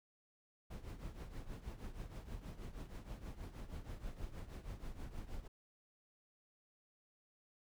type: noise with tremolo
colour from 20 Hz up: brown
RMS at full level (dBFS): -44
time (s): 0.7-5.48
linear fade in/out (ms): 10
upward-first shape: triangle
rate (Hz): 6.3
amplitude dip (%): 80
effects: none